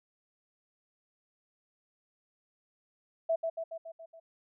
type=tone with echo; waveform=sine; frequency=657 Hz; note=E5; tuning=6 cents flat; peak=-25 dBFS; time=3.29-3.36 s; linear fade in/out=10 ms; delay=140 ms; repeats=6; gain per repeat=-4 dB; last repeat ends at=4.2 s; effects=none